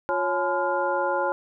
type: tone cluster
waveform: sine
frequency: 354.9 / 551 / 853 / 1019 / 1408 Hz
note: F4 / C#5 / G#5 / C6 / F6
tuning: +28 / -11 / +46 / -46 / +14 cents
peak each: -31 / -26 / -27 / -30 / -30 dBFS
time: 0.09-1.32 s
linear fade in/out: 0 ms
effects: none